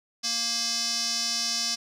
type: tone with band-pass filter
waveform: square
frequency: 232.8 Hz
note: A#3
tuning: 2 cents flat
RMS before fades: -28 dBFS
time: 0.23-1.76 s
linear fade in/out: 20 ms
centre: 5300 Hz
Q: 4.7
effects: none